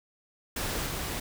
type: noise with level steps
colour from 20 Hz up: pink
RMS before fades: -32 / -34 dBFS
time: 0.56-1.2 s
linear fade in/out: 5 ms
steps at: 0.86 s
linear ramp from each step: 5 ms
effects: none